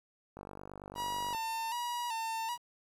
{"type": "click train", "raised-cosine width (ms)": 1, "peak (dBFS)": -31, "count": 49, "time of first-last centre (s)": [0.37, 1.348], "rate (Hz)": 49.1}
{"type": "tone with vibrato", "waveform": "45% pulse", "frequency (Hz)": 931, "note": "A#5", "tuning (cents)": -2, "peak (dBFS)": -34, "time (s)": [0.95, 2.58], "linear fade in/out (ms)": 50, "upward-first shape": "square", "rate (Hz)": 1.3, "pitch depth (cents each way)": 59}
{"effects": ["resampled to 32000 Hz", "10-bit"]}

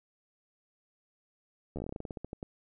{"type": "slowing click train", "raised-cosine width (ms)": 2, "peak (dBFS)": -25, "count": 17, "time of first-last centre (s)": [1.76, 2.429], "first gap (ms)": 12, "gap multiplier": 1.15, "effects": []}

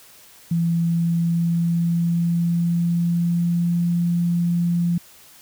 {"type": "tone with pitch glide", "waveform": "sine", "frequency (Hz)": [168.2, 172.43], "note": ["E3", "F3"], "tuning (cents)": [35, -22], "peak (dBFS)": -17, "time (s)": [0.51, 4.98], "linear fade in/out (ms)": 5, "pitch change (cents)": 43, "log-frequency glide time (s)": [0.83, 3.86], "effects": ["white hiss -48 dBFS RMS until 5.41 s"]}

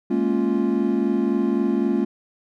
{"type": "chord", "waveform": "triangle", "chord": "Bb minor seventh", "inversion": "third", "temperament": "equal with one note detuned", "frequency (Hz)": [209.3, 233.1, 277.2, 349.2], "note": ["Ab3", "Bb3", "Db4", "F4"], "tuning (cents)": [14, 0, 0, 0], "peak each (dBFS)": -22, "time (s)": [0.1, 2.05], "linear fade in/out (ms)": 10, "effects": []}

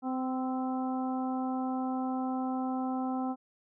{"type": "harmonic tone with a mistuned harmonic", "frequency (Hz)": 258.3, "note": "C4", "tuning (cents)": -22, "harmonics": [1, 2, 3, 4, 5], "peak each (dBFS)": [-31, -43, -36, -44, -45], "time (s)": [0.02, 3.36], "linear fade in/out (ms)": 50, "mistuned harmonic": 5, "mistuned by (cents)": 29, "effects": []}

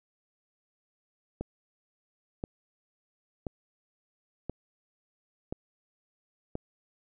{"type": "click train", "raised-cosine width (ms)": 2, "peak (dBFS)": -20, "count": 6, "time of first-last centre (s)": [1.41, 6.554], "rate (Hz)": 0.972, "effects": []}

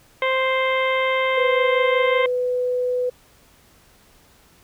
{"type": "harmonic tone", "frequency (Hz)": 523.3, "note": "C5", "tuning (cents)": 0, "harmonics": [1, 2, 3, 4, 5, 6, 7], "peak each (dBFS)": [-21, -24, -32, -23, -37, -32, -39], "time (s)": [0.22, 2.26], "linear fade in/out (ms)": 2}
{"type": "tone", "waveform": "sine", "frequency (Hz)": 497.9, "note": "B4", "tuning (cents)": 14, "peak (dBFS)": -19, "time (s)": [1.37, 3.1], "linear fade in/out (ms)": 10}
{"effects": ["pink hiss -54 dBFS RMS until 4.63 s"]}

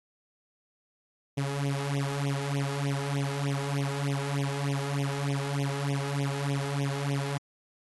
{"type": "tone with flanger", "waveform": "sawtooth", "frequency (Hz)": 140.1, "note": "C#3", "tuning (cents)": 19, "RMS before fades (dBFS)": -30, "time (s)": [1.37, 7.38], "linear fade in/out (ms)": 10, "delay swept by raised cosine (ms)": [0.32, 2.42], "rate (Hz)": 3.3, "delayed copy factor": 0.85, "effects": ["AAC 32 kbps"]}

